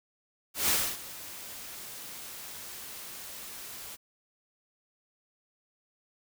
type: noise with ADSR envelope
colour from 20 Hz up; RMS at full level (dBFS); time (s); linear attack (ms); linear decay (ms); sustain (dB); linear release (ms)
white; -25; 0.54-3.97; 150; 280; -18; 30
effects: none